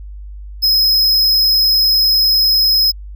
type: tone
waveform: square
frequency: 5110 Hz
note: D#8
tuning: 45 cents sharp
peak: -10 dBFS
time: 0.62-2.92 s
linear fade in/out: 20 ms
effects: added 50 Hz sine -28 dBFS peak until 3.15 s